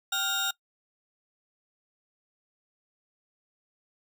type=tone cluster; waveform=35% pulse; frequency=779 / 1409 / 3715 Hz; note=G5 / F6 / A#7; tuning=-11 / +15 / -7 cents; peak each=-35 / -29 / -26 dBFS; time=0.12-0.51 s; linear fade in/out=5 ms; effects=noise-tail reverb RT60 0.1 s tail -22 dB re dry